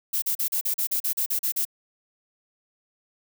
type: noise bursts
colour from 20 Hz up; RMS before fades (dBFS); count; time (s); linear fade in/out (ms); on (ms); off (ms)
violet; -25; 12; 0.13-1.652; 10; 92; 38
effects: none